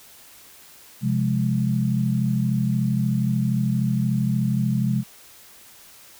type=chord; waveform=sine; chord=F minor; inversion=second; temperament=equal; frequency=130.81 / 174.61 / 207.7 Hz; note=C3 / F3 / Ab3; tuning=0 / 0 / 0 cents; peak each=-22 / -26 / -23 dBFS; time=1.01-5.04 s; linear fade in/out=50 ms; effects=white hiss -48 dBFS RMS until 6.19 s